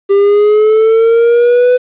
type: linear sweep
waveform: triangle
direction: up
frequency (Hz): 395.2 to 501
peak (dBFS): -3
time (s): 0.09-1.78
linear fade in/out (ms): 20
effects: resampled to 8000 Hz + 7-bit